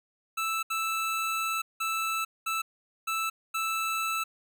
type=tone bursts at uneven times; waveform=25% pulse; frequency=1318.5 Hz; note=E6; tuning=in tune; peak=-24 dBFS; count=6; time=0.37-0.63 / 0.7-1.62 / 1.8-2.25 / 2.46-2.62 / 3.07-3.3 / 3.54-4.24 s; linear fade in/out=10 ms; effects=none